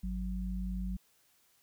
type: tone pair together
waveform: sine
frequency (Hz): 51.77 / 184.5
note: G#1 / F#3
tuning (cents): -5 / -5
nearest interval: octave + minor seventh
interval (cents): 2200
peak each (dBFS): -35 / -37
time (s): 0.03-0.97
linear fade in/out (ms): 10
effects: white hiss -69 dBFS RMS until 1.62 s